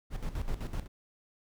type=noise with tremolo; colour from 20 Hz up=brown; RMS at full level=-32 dBFS; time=0.1-0.88 s; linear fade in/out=50 ms; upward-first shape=square; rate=7.9 Hz; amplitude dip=70%; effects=none